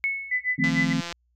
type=tone with exponential decay; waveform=sine; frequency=2200 Hz; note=C#7; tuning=14 cents flat; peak=-20 dBFS; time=0.04-0.64 s; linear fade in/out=0 ms; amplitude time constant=130 ms
type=tone with tremolo; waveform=sine; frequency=2002 Hz; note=B6; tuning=23 cents sharp; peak=-20 dBFS; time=0.31-0.93 s; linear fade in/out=5 ms; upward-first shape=sine; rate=6.6 Hz; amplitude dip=100%
type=chord; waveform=sine; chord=F dominant seventh; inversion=third; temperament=equal; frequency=155.56 / 174.61 / 220 / 261.6 Hz; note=Eb3 / F3 / A3 / C4; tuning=0 / 0 / 0 / 0 cents; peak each=-28 / -29 / -29 / -25 dBFS; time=0.58-1.01 s; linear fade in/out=10 ms
type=click train; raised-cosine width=0.2 ms; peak=-16 dBFS; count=84; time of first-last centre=0.64-1.125 s; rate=171 Hz
effects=added 60 Hz sine -65 dBFS peak until 1.35 s